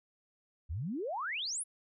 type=exponential sweep; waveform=sine; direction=up; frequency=68.1 to 11175 Hz; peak=-34 dBFS; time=0.69-1.64 s; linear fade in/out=20 ms; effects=none